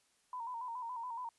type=tone with vibrato; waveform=sine; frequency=962 Hz; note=B5; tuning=46 cents flat; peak=-39 dBFS; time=0.33-1.29 s; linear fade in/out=2 ms; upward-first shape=square; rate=7.1 Hz; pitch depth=70 cents each way; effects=white hiss -73 dBFS RMS until 1.38 s + resampled to 24000 Hz